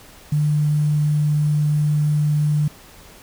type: tone with quantisation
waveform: sine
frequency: 149.5 Hz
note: D3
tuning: 31 cents sharp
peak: -15 dBFS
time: 0.32-2.68 s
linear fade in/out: 5 ms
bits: 7
effects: pink hiss -45 dBFS RMS until 3.22 s